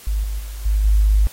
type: tone with level steps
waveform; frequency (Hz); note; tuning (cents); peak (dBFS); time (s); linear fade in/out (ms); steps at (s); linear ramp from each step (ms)
sine; 51.7; G#1; -7; -17 / -21 / -27 / -14 / -11; 0.07-1.27; 0; 0.23 / 0.39 / 0.65 / 0.84; 10
effects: white hiss -42 dBFS RMS until 1.32 s + AAC 48 kbps